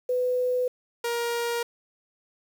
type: tone pair in turn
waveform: sine / sawtooth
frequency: 499.7 / 471.7 Hz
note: B4 / A#4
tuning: +20 / +20 cents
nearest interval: minor second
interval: 100 cents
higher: first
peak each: -22 dBFS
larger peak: neither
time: 0.09-0.68 / 1.04-1.63 s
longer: neither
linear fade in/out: 5 ms
effects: 8-bit